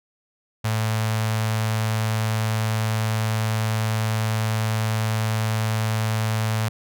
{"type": "tone with notch filter", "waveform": "sawtooth", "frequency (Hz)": 110, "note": "A2", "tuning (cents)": 0, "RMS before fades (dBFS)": -23, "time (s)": [0.64, 6.69], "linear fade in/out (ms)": 10, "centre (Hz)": 320, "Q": 0.71, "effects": []}